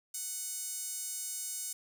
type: tone with high-pass filter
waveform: sawtooth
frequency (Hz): 740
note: F#5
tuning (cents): 0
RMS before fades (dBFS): -39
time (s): 0.14-1.73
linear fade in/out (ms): 5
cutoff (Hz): 7600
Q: 2
effects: none